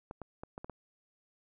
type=clicks; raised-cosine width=1 ms; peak=-28 dBFS; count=6; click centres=0.111 / 0.217 / 0.435 / 0.579 / 0.645 / 0.697 s; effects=none